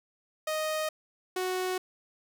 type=tone pair in turn; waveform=sawtooth; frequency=622.3 / 369.3 Hz; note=D#5 / F#4; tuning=0 / -3 cents; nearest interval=major sixth; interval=903 cents; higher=first; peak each=-25 dBFS; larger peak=neither; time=0.47-0.89 / 1.36-1.78 s; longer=neither; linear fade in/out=5 ms; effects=none